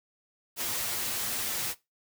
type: noise with comb filter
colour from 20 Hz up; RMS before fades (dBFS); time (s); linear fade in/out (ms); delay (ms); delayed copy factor
white; -32; 0.56-1.75; 50; 8.5; +0.55
effects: noise-tail reverb RT60 0.2 s tail -18 dB re dry